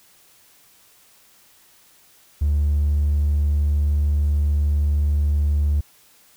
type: tone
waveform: triangle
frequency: 73.42 Hz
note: D2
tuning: in tune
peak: -13 dBFS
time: 2.41-5.81 s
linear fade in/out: 10 ms
effects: tanh soft clip ceiling -12 dBFS + white hiss -54 dBFS RMS until 6.36 s